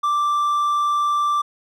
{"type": "tone", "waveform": "triangle", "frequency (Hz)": 1174.7, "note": "D6", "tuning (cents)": 0, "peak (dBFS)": -15, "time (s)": [0.03, 1.42], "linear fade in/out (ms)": 10, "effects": []}